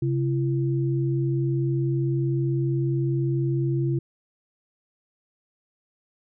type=tone pair together; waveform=sine; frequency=134.33 / 338.5 Hz; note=C3 / E4; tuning=+46 / +46 cents; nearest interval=octave + major third; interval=1600 cents; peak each=-22 / -27 dBFS; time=0.02-3.99 s; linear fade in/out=5 ms; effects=none